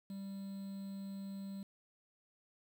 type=tone with quantisation; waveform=triangle; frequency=196 Hz; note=G3; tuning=in tune; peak=-40 dBFS; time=0.1-1.63 s; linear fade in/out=2 ms; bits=10; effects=none